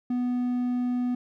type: tone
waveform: triangle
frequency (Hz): 246.9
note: B3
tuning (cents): 0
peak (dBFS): -22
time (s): 0.1-1.15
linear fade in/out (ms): 5
effects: none